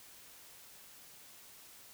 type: silence
effects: white hiss -56 dBFS RMS until 1.93 s